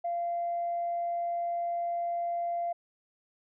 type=tone; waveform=sine; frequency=690 Hz; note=F5; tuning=21 cents flat; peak=-28 dBFS; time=0.04-2.73 s; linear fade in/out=10 ms; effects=tanh soft clip ceiling -24 dBFS